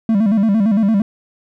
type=tone with vibrato; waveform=triangle; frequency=210.4 Hz; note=G#3; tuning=23 cents sharp; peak=-9 dBFS; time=0.09-1.02 s; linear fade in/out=2 ms; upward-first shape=square; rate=8.8 Hz; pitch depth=110 cents each way; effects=none